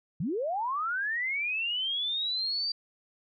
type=linear sweep; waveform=sine; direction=up; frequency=130.81 to 4699 Hz; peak=-28 dBFS; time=0.2-2.72 s; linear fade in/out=5 ms; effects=none